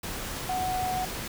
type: tone in noise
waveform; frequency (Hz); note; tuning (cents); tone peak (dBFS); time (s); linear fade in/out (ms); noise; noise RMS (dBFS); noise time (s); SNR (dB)
sine; 740; F#5; 0; -27; 0.49-1.05; 5; pink; -35; 0.03-1.28; +5
effects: none